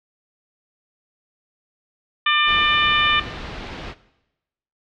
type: harmonic tone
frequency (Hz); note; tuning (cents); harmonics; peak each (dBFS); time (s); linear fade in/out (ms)
597; D5; +28; 2 / 3 / 4 / 5 / 6; -19 / -21 / -22 / -23 / -24; 2.26-3.2; 5
type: low-pass noise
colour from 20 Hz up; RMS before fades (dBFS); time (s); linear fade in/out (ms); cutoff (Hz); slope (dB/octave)
pink; -33; 2.45-3.95; 50; 4100; 24
effects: noise-tail reverb RT60 0.9 s tail -17 dB re dry